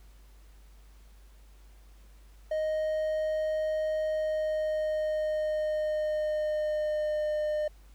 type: tone with pitch glide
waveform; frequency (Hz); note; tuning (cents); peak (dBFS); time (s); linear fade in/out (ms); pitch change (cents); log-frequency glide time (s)
triangle; 622.3 to 606.3; D#5 to D#5; 0 to -45; -25; 2.51-7.68; 5; -45; 4.07-7.31
effects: added 50 Hz sine -51 dBFS peak until 7.94 s + pink hiss -64 dBFS RMS until 7.94 s